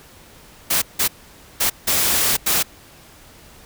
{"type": "noise bursts at uneven times", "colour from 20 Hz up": "white", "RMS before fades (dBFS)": -18, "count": 5, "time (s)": [[0.7, 0.82], [0.99, 1.08], [1.6, 1.7], [1.87, 2.37], [2.46, 2.63]], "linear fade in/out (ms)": 10, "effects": ["pink hiss -46 dBFS RMS until 3.65 s"]}